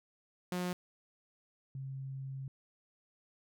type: tone pair in turn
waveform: sawtooth / sine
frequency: 179.5 / 134.47 Hz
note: F3 / C3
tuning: +48 / +48 cents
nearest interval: perfect fourth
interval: 500 cents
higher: first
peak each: -30 / -39 dBFS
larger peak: first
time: 0.52-0.73 / 1.75-2.48 s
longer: second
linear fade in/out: 2 ms
effects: none